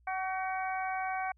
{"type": "harmonic tone with a mistuned harmonic", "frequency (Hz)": 376.3, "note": "F#4", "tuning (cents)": 29, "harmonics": [2, 3, 4, 5, 6], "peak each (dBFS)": [-33, -41, -40, -47, -41], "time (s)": [0.07, 1.32], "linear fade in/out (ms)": 5, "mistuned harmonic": 4, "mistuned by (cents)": 23, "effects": ["added 60 Hz sine -62 dBFS peak until 1.37 s"]}